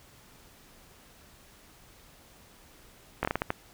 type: slowing click train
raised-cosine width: 0.5 ms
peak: -12 dBFS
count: 7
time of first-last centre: 3.23-3.504 s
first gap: 19 ms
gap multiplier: 1.35
effects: pink hiss -56 dBFS RMS until 3.73 s